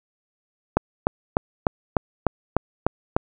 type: click train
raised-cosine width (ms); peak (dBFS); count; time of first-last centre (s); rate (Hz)
1; -3; 9; 0.77-3.165; 3.34
effects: none